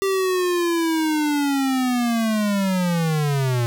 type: linear sweep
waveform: square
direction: down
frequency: 392 to 116.54 Hz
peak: -19 dBFS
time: 0.02-3.66 s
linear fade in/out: 0 ms
effects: none